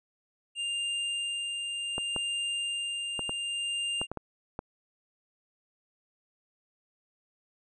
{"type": "tone with tremolo", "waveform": "square", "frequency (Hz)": 2800, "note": "F7", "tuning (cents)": 4, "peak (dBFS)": -30, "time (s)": [0.55, 4.07], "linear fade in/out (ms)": 50, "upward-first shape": "sine", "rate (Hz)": 0.67, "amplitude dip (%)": 30}
{"type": "clicks", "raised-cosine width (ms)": 1, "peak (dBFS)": -20, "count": 8, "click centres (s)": [1.981, 2.163, 3.193, 3.294, 4.015, 4.116, 4.173, 4.591]}
{"effects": ["resampled to 22050 Hz"]}